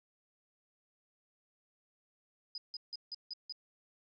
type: tone bursts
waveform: sine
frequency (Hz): 4978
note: D#8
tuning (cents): 0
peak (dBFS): -39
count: 6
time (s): 2.55-3.524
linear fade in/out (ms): 2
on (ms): 29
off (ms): 160
effects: none